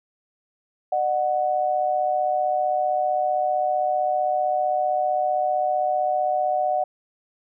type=tone pair together; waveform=sine; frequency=604.5 / 740 Hz; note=D5 / F#5; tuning=+50 / 0 cents; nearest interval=major third; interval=350 cents; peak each=-24 / -21 dBFS; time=0.92-6.84 s; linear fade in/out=5 ms; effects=none